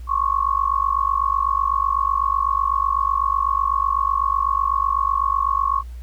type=tone with amplitude modulation; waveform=sine; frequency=1100 Hz; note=C#6; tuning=14 cents flat; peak=-13 dBFS; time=0.07-5.83 s; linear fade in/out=50 ms; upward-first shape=sine; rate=48 Hz; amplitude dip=95%; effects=added 60 Hz sine -31 dBFS peak until 6.02 s + pink hiss -55 dBFS RMS until 6.02 s